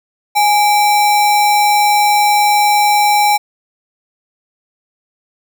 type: tone with sample-and-hold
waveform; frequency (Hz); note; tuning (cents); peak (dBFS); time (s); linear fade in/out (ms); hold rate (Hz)
sine; 830.6; G#5; 0; -8; 0.35-3.38; 20; 3150
effects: none